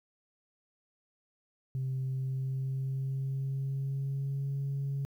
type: tone with pitch glide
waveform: sine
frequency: 131.5 to 138.6 Hz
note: C3 to C#3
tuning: +9 to 0 cents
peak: -29 dBFS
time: 1.75-5.05 s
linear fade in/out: 0 ms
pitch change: +91 cents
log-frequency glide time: 2.09-4.56 s
effects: tanh soft clip ceiling -28 dBFS + 11-bit

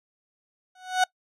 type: tone with exponential growth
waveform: 30% pulse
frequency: 740 Hz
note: F#5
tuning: in tune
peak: -13 dBFS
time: 0.75-1.04 s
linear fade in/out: 5 ms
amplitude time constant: 62 ms
effects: noise-tail reverb RT60 0.1 s tail -24 dB re dry + low-pass 8000 Hz 12 dB/octave

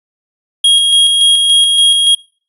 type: tone with tremolo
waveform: square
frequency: 3274 Hz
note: G#7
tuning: 25 cents flat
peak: -6 dBFS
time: 0.64-2.15 s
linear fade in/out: 5 ms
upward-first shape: square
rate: 3.5 Hz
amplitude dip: 30%
effects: noise-tail reverb RT60 0.4 s tail -24 dB re dry + resampled to 24000 Hz

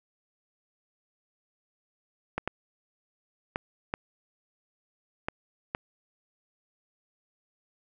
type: clicks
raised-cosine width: 0.5 ms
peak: -14 dBFS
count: 6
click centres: 2.38 / 2.476 / 3.559 / 3.939 / 5.285 / 5.749 s
effects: none

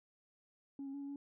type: tone with pitch steps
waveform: sine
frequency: 277 / 272.8 / 282.1 / 279.4 / 282.1 Hz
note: C#4 / C#4 / C#4 / C#4 / C#4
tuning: -1 / -28 / +30 / +14 / +30 cents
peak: -40 dBFS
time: 0.79-1.16 s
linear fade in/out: 2 ms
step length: 74 ms
effects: tanh soft clip ceiling -39 dBFS

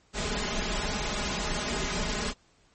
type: noise with comb filter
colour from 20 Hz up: pink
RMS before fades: -30 dBFS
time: 0.13-2.34 s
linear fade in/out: 50 ms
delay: 4.8 ms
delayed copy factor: +0.75
effects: pink hiss -64 dBFS RMS until 2.74 s + MP3 32 kbps

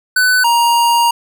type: tone pair in turn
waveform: square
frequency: 1500 / 941.1 Hz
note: F#6 / A#5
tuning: +23 / +16 cents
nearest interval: minor sixth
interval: 807 cents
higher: first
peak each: -10 dBFS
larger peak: neither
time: 0.16-0.44 / 0.44-1.11 s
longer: second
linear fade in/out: 5 ms
effects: none

